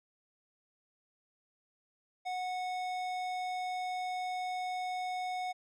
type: tone with tanh clipping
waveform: sine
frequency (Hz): 734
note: F#5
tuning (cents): -14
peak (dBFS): -36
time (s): 2.25-5.53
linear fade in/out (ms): 20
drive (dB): 16
effects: none